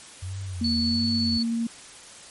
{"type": "tone with vibrato", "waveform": "sine", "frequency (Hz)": 89.5, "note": "F2", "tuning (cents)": 43, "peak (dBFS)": -30, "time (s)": [0.22, 1.38], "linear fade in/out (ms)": 10, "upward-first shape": "sine", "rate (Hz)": 1.4, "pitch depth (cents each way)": 140}
{"type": "tone with pitch glide", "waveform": "sine", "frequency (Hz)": [233.1, 231], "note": ["A#3", "A#3"], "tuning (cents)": [0, -16], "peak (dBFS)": -23, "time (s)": [0.61, 1.67], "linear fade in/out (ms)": 5, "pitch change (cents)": -16, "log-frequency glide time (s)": [0.94, 1.21]}
{"type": "tone", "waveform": "sine", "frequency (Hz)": 4435, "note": "C#8", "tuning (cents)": 0, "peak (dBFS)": -25, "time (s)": [0.64, 1.43], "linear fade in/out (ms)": 5}
{"effects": ["white hiss -45 dBFS RMS until 2.3 s", "MP3 48 kbps"]}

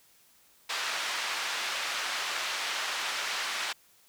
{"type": "band-pass noise", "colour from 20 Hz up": "pink", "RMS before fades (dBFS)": -33, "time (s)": [0.69, 3.73], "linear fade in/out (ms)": 10, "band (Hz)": [1200, 5100], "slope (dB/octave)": 12, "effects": ["white hiss -62 dBFS RMS until 4.08 s"]}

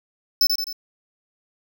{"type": "tone with echo", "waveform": "square", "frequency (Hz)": 5270, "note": "E8", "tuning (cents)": -1, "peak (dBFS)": -14, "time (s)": [0.41, 0.47], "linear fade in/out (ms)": 2, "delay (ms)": 86, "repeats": 3, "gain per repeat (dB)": -5, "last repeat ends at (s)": 0.728, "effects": []}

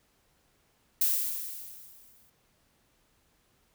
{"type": "noise with exponential decay", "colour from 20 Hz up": "violet", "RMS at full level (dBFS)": -24, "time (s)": [1.01, 2.3], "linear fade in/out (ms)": 5, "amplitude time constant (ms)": 280, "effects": ["pink hiss -69 dBFS RMS until 3.74 s"]}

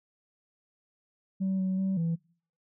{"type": "tone with pitch steps", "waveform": "sine", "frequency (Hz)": [190.8, 188, 191.6, 166.2], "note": ["G3", "F#3", "G3", "E3"], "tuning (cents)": [-47, 28, -39, 15], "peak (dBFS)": -24, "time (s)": [1.4, 2.16], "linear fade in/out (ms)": 20, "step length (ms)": 190, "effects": ["noise-tail reverb RT60 0.5 s tail -25 dB re dry", "tanh soft clip ceiling -24 dBFS"]}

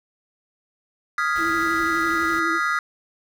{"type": "chord", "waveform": "triangle", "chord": "F half-diminished seventh", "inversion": "third", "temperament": "equal", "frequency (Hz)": [1244.5, 1396.9, 1661.2, 1975.5], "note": ["Eb6", "F6", "Ab6", "Cb7"], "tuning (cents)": [0, 0, 0, 0], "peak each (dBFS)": [-22, -23, -26, -26], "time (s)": [1.18, 2.79], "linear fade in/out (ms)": 2}
{"type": "noise", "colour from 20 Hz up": "pink", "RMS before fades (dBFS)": -40, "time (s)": [1.35, 2.4], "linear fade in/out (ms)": 10}
{"type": "tone with vibrato", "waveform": "sine", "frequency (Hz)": 330.5, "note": "E4", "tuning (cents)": 5, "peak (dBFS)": -26, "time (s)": [1.37, 2.6], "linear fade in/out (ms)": 50, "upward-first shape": "triangle", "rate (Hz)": 12, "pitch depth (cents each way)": 46}
{"effects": []}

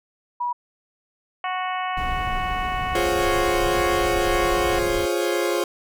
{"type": "tone", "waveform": "sine", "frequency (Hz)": 970, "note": "B5", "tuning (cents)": -31, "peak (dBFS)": -22, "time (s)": [0.4, 0.53], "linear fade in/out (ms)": 10}
{"type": "harmonic tone", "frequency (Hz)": 369, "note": "F#4", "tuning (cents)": -5, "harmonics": [2, 3, 4, 5, 6, 7, 8], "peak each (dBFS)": [-27, -28, -37, -34, -35, -39, -38], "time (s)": [1.44, 4.79], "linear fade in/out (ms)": 2}
{"type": "noise", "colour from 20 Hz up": "brown", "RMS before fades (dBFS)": -30, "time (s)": [1.97, 5.06], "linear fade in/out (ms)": 5}
{"type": "chord", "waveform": "40% pulse", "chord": "Db major seventh", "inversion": "first", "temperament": "equal", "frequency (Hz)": [349.2, 415.3, 523.3, 554.4], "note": ["F4", "Ab4", "C5", "Db5"], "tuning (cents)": [0, 0, 0, 0], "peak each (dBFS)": [-23, -26, -27, -27], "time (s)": [2.95, 5.64], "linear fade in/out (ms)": 2}
{"effects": []}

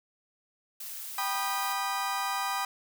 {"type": "noise", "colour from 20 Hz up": "blue", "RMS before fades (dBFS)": -40, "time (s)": [0.8, 1.73], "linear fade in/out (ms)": 5}
{"type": "chord", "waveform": "35% pulse", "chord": "G augmented", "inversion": "none", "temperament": "just", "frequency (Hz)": [784, 980, 1225], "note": ["G5", "B5", "D#6"], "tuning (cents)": [0, -14, -27], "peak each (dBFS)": -32, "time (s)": [1.18, 2.65], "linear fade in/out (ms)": 2}
{"effects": []}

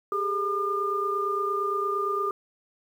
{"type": "tone cluster", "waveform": "sine", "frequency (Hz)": [396.3, 425, 1206], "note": ["G4", "G#4", "D6"], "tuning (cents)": [19, 40, 46], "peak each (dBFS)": [-30, -34, -26], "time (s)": [0.12, 2.31], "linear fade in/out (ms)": 2, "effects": ["9-bit"]}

